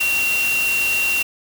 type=tone in noise; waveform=sine; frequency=2746 Hz; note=F7; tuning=30 cents flat; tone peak=-17 dBFS; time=0-1.23 s; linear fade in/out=10 ms; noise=white; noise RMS=-26 dBFS; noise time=0-1.23 s; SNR=+6 dB; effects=none